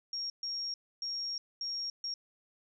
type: tone bursts at uneven times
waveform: sine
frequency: 5570 Hz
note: F8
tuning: 5 cents flat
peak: -34 dBFS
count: 5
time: 0.13-0.3 / 0.43-0.74 / 1.02-1.38 / 1.61-1.9 / 2.04-2.14 s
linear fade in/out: 2 ms
effects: none